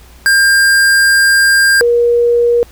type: tone pair in turn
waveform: square / sine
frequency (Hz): 1600 / 475.7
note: G6 / A#4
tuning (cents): +35 / +35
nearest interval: octave + major sixth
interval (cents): 2100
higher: first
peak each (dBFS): -7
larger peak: neither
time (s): 0.26-1.81 / 1.81-2.63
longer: first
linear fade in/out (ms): 0
effects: added 60 Hz sine -38 dBFS peak until 2.71 s + pink hiss -43 dBFS RMS until 2.71 s